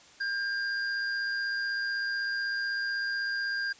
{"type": "tone with amplitude modulation", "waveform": "square", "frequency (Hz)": 1600, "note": "G6", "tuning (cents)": 35, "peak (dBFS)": -28, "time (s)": [0.2, 3.73], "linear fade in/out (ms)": 10, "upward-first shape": "sine", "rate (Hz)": 116, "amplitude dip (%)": 35, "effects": ["white hiss -55 dBFS RMS until 3.79 s", "resampled to 16000 Hz"]}